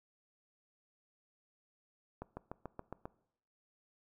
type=accelerating click train; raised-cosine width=1 ms; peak=-28 dBFS; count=7; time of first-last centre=2.22-3.055 s; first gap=150 ms; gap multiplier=0.97; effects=noise-tail reverb RT60 0.7 s tail -20 dB re dry